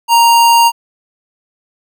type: tone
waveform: square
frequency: 933 Hz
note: A#5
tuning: 1 cent sharp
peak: -6 dBFS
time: 0.08-0.72 s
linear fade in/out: 50 ms
effects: none